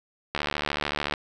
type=click train; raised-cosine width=0.3 ms; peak=-10 dBFS; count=59; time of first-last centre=0.35-1.138 s; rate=73.6 Hz; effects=none